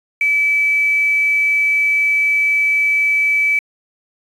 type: tone with quantisation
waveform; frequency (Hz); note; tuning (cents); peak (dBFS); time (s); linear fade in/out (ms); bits
sine; 2302; D7; -35; -12; 0.21-3.59; 2; 6
effects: resampled to 32000 Hz